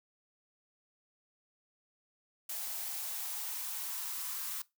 blue noise with high-pass filter sweep, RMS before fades -39 dBFS, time 2.49-4.62 s, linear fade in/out 5 ms, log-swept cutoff 670 to 1100 Hz, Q 2.9, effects noise-tail reverb RT60 0.2 s tail -20 dB re dry

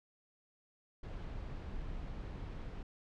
brown noise, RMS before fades -43 dBFS, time 1.03-2.83 s, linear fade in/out 5 ms, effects low-pass 4000 Hz 12 dB/octave

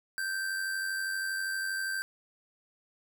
square tone with amplitude modulation, 1563 Hz, G6, 6 cents flat, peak -30 dBFS, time 0.18-2.02 s, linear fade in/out 0 ms, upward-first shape sine, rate 92.5 Hz, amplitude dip 40%, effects none

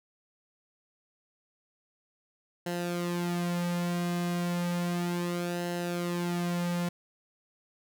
sawtooth tone with flanger, 174.61 Hz, F3, in tune, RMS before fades -31 dBFS, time 2.66-6.89 s, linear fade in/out 5 ms, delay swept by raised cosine 0.85 to 3.55 ms, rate 0.33 Hz, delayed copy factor -0.65, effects none

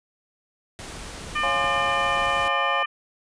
pink noise, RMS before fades -37 dBFS, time 0.79-2.48 s, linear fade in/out 0 ms
clicks, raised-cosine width 3 ms, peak -28 dBFS, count 3, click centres 1.329 / 1.643 / 1.779 s
harmonic tone, 600 Hz, D5, 37 cents sharp, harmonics 2 / 3 / 4 / 5, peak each -25 / -28 / -29 / -32 dBFS, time 1.35-2.86 s, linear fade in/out 10 ms
triangle chord, Db major seventh, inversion none, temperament equal with one note detuned, 550.5 / 698.5 / 830.6 / 1046.5 Hz, Db5 / F5 / Ab5 / C6, -12 / 0 / 0 / 0 cents, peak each -28 dBFS, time 1.43-2.83 s, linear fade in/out 2 ms
effects resampled to 22050 Hz

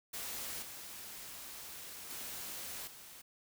white noise with level steps, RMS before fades -42 / -48 / -44 / -53 dBFS, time 0.13-3.22 s, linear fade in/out 10 ms, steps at 0.62 / 2.1 / 2.87 s, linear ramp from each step 5 ms, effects none

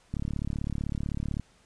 click train, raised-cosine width 5 ms, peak -19 dBFS, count 46, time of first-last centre 0.14-1.397 s, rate 35.8 Hz, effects pink hiss -62 dBFS RMS until 1.65 s + resampled to 22050 Hz

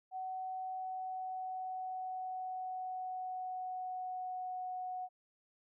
sine tone with pitch glide, 750 to 736.7 Hz, F#5 to F#5, +23 to -8 cents, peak -38 dBFS, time 0.11-5.09 s, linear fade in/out 50 ms, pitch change -31 cents, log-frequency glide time 0.62-4.67 s, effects none

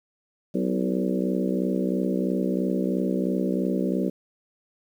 harmonic tone with a mistuned harmonic, 63 Hz, B1, 35 cents sharp, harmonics 3 / 4 / 5 / 6 / 7 / 8 / 9, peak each -26 / -28 / -30 / -32 / -33 / -34 / -35 dBFS, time 0.54-4.1 s, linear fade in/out 10 ms, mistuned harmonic 5, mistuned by +40 cents, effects 9-bit

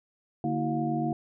sine tone cluster, 148.3 / 230.8 / 323.5 / 371.6 / 710 Hz, D3 / A#3 / E4 / F#4 / F5, +17 / -17 / -32 / +7 / +28 cents, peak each -32 / -31 / -31 / -39 / -32 dBFS, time 0.44-1.13 s, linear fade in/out 2 ms, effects none

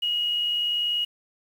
sine tone with amplitude modulation, 2890 Hz, F#7, 41 cents flat, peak -21 dBFS, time 0.02-1.05 s, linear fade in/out 10 ms, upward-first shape sine, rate 80.3 Hz, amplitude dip 30%, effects 8-bit

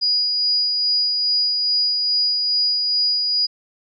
sine tone with tremolo, 4900 Hz, D#8, 27 cents flat, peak -15 dBFS, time 0.01-3.47 s, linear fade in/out 20 ms, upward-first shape sine, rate 2.4 Hz, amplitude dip 30%, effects none

